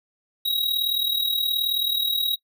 square tone with amplitude modulation, 3829 Hz, A#7, 46 cents sharp, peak -19 dBFS, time 0.45-2.36 s, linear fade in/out 10 ms, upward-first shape sine, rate 38.8 Hz, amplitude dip 65%, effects noise-tail reverb RT60 0.1 s tail -22 dB re dry

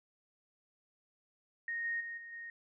sine tone with level steps, 1859 Hz, A#6, 5 cents flat, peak -35 / -33 / -40 / -46 / -43 dBFS, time 1.68-2.5 s, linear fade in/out 2 ms, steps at 1.84 / 2 / 2.17 / 2.32 s, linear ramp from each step 10 ms, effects none

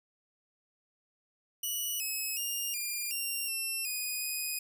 5% pulse tone with pitch steps, 2943 / 2570 / 2818 / 2404 / 2769 / 2700 / 2479 / 2494 Hz, F#7 / E7 / F7 / D7 / F7 / E7 / D#7 / D#7, -10 / -45 / +15 / +40 / -15 / +41 / -7 / +3 cents, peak -24 dBFS, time 1.63-4.59 s, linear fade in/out 5 ms, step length 370 ms, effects none

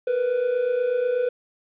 triangle tone pair together, 469.1 / 497.3 Hz, A#4 / B4, +11 / +12 cents, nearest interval minor second, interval 101 cents, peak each -26 / -19 dBFS, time 0.07-1.29 s, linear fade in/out 5 ms, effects resampled to 8000 Hz + 9-bit

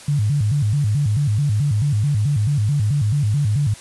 sine tone with vibrato, 123.47 Hz, B2, in tune, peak -15 dBFS, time 0.08-3.74 s, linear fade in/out 5 ms, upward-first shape square, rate 4.6 Hz, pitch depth 280 cents each way, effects white hiss -40 dBFS RMS until 3.8 s + resampled to 24000 Hz

